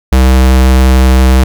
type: tone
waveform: square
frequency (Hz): 64.7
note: C2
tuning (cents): -19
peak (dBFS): -4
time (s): 0.12-1.44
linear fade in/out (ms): 5
effects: none